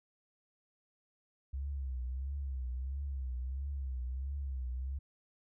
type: tone with vibrato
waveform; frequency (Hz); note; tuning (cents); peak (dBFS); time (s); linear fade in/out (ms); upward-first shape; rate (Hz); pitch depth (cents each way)
sine; 66.1; C2; +18; -35; 1.53-4.99; 10; triangle; 1.5; 130
effects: none